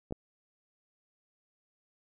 clicks, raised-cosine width 2 ms, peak -30 / -20 dBFS, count 2, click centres 0.109 / 0.124 s, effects none

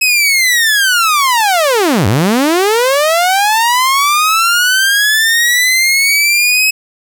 sawtooth linear two-way sweep, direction down then up, 2573 to 89 to 2573 Hz, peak -5 dBFS, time 0.01-6.71 s, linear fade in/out 10 ms, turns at 2.07 s, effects none

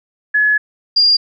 sine tone pair in turn, 1700 / 4808 Hz, G#6 / D8, +40 / +40 cents, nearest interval octave + tritone, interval 1800 cents, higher second, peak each -10 / -8 dBFS, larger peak second, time 0.34-0.58 / 0.96-1.17 s, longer first, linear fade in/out 10 ms, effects none

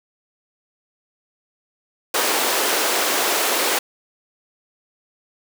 pink high-pass noise, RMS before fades -20 dBFS, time 2.14-3.79 s, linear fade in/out 5 ms, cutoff 350 Hz, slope 24 dB/octave, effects none

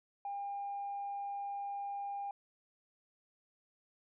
sine tone with hard clipping, 803 Hz, G5, 41 cents sharp, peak -38 dBFS, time 0.25-2.31 s, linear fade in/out 2 ms, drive 1 dB, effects resampled to 8000 Hz

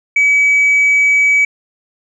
sine tone, 2280 Hz, C#7, 48 cents sharp, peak -6 dBFS, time 0.16-1.45 s, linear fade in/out 5 ms, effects tanh soft clip ceiling -6 dBFS

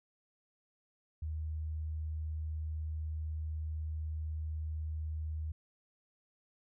sine tone, 78 Hz, D#2, 5 cents sharp, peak -35 dBFS, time 1.22-5.52 s, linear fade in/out 5 ms, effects none

